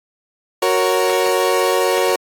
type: chord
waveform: 30% pulse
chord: F# major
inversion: none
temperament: equal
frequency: 370 / 466.2 / 554.4 Hz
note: F#4 / A#4 / C#5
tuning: 0 / 0 / 0 cents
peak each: -16 dBFS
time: 0.62-2.16 s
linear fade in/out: 5 ms
effects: AAC 64 kbps